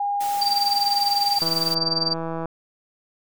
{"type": "tone", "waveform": "sine", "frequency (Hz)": 811, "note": "G#5", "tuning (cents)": -41, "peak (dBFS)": -21, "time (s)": [0, 1.39], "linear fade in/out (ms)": 5}
{"type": "noise", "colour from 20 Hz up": "white", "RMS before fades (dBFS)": -35, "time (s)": [0.2, 1.75], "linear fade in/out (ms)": 10}
{"type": "tone with tremolo", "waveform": "sine", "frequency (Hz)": 4675, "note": "D8", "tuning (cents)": -9, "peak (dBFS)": -17, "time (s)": [0.41, 2.14], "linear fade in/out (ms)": 10, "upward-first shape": "sine", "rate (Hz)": 20, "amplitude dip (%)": 95}
{"type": "click train", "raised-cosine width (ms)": 1, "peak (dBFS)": -16, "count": 171, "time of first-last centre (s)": [1.42, 2.457], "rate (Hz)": 164}
{"effects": []}